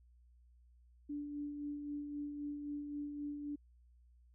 sine tone with tremolo, 291.2 Hz, D4, 15 cents flat, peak -38 dBFS, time 1.09-3.56 s, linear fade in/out 10 ms, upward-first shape sine, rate 3.8 Hz, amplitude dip 40%, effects added 60 Hz sine -62 dBFS peak until 4.34 s

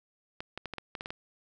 clicks, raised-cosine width 0.3 ms, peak -21 dBFS, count 9, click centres 0.405 / 0.576 / 0.657 / 0.737 / 0.783 / 0.952 / 1.009 / 1.059 / 1.105 s, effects none

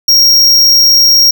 square tone, 5588 Hz, F8, in tune, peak -4 dBFS, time 0.08-1.31 s, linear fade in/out 5 ms, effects none

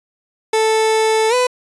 30% pulse tone with pitch glide, 440 to 499.6 Hz, A4 to B4, 0 to +20 cents, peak -10 dBFS, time 0.53-1.47 s, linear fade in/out 5 ms, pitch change +220 cents, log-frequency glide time 1.29-1.34 s, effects resampled to 24000 Hz

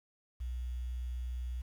sine tone with quantisation, 61.4 Hz, B1, 9 cents flat, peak -35 dBFS, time 0.4-1.62 s, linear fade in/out 10 ms, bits 10, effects none

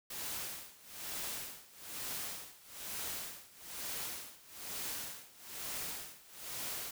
white noise with tremolo, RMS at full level -40 dBFS, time 0.1-6.91 s, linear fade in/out 5 ms, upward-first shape sine, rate 1.1 Hz, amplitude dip 90%, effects none

